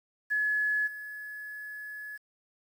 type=tone with level steps; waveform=sine; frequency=1702 Hz; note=G#6; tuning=42 cents sharp; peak=-25 / -38 dBFS; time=0.3-2.18 s; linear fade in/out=20 ms; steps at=0.86 s; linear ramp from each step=20 ms; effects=9-bit